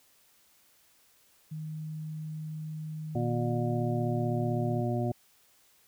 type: tone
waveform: sine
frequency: 155.56 Hz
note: D#3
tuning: in tune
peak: -35 dBFS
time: 1.51-4.82 s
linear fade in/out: 10 ms
type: harmonic tone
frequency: 119.8 Hz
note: A#2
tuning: 48 cents sharp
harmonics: 1 / 2 / 3 / 5 / 6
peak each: -30 / -33 / -35 / -37 / -38 dBFS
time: 3.15-5.12 s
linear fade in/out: 5 ms
effects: white hiss -64 dBFS RMS until 5.87 s

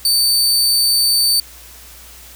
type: tone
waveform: sawtooth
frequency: 4565 Hz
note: D8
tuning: 50 cents flat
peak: -9 dBFS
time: 0.05-1.4 s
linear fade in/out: 2 ms
effects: added 60 Hz sine -43 dBFS peak until 2.35 s + white hiss -40 dBFS RMS until 2.35 s

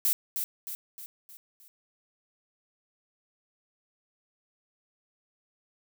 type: noise with echo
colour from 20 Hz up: violet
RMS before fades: -25 dBFS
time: 0.05-0.13 s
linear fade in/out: 0 ms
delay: 310 ms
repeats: 5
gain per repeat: -6 dB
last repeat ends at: 1.68 s
effects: none

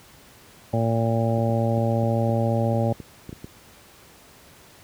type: harmonic tone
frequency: 114.5 Hz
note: A#2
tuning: 31 cents flat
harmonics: 1 / 2 / 3 / 4 / 5 / 6 / 7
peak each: -22 / -26 / -32 / -32 / -26 / -35 / -31 dBFS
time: 0.73-2.93 s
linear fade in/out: 5 ms
type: clicks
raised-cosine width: 3 ms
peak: -22 dBFS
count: 10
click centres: 1.383 / 1.495 / 1.779 / 2.033 / 2.294 / 2.738 / 3.002 / 3.293 / 3.328 / 3.444 s
effects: pink hiss -50 dBFS RMS until 4.83 s + high-pass 60 Hz 12 dB/octave

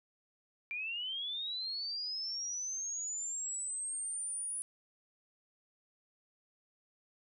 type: linear sweep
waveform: sine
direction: up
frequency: 2349 to 9860 Hz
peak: -36 dBFS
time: 0.71-4.62 s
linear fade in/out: 0 ms
effects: none

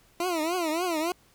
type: tone with vibrato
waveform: 20% pulse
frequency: 335.7 Hz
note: E4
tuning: 32 cents sharp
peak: -21 dBFS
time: 0.2-1.12 s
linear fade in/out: 2 ms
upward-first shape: triangle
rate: 3.5 Hz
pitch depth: 190 cents each way
effects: pink hiss -61 dBFS RMS until 1.34 s

